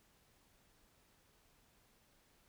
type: silence
effects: pink hiss -71 dBFS RMS until 2.48 s